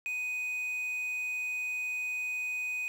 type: tone with quantisation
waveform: triangle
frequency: 2494 Hz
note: D#7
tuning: 3 cents sharp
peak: -30 dBFS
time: 0.06-2.88 s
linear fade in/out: 0 ms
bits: 9
effects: none